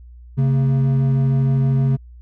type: tone pair together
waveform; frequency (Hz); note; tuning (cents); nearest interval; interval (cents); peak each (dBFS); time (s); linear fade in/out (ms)
triangle; 135.61 / 228.2; C#3 / A#3; -38 / -37; major sixth; 901; -12 / -23; 0.37-1.97; 20
effects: added 60 Hz sine -38 dBFS peak until 2.21 s